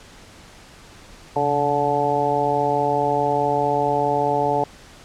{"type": "harmonic tone with a mistuned harmonic", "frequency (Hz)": 144.7, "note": "D3", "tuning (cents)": -25, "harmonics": [1, 2, 3, 4, 5, 6], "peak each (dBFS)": [-30, -29, -24, -25, -23, -22], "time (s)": [1.36, 4.64], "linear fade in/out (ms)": 2, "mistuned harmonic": 1, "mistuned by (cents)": -98, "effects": ["pink hiss -45 dBFS RMS until 5.04 s", "low-pass 8000 Hz 12 dB/octave"]}